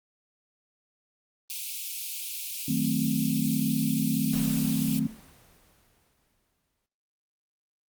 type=high-pass noise; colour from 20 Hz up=white; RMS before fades=-35 dBFS; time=1.5-4.99 s; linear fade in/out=0 ms; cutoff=2300 Hz; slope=96 dB/octave
type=chord; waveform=sine; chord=D# diminished seventh; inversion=none; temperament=equal; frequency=155.56 / 185 / 220 / 261.6 Hz; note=D#3 / F#3 / A3 / C4; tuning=0 / 0 / 0 / 0 cents; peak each=-30 / -32 / -29 / -28 dBFS; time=2.68-5.07 s; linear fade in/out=5 ms
type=noise with exponential decay; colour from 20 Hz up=pink; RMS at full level=-39 dBFS; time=4.33-6.86 s; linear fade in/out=1 ms; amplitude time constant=550 ms
effects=noise-tail reverb RT60 0.7 s tail -19 dB re dry + Opus 24 kbps